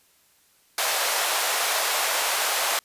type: high-pass noise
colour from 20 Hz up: pink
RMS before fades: -24 dBFS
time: 0.78-2.79 s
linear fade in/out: 2 ms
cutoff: 590 Hz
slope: 24 dB/octave
effects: white hiss -61 dBFS RMS until 2.84 s + resampled to 32000 Hz